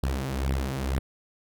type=beating tone pair; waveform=sawtooth; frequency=65.8 / 67.9 Hz; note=C2 / C#2; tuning=+10 / -35 cents; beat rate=2.1 Hz; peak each=-25 / -25 dBFS; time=0.03-0.99 s; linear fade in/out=5 ms; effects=none